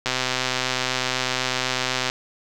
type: click train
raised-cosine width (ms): 0.2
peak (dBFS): -5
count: 262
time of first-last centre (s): 0.06-2.099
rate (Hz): 128
effects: none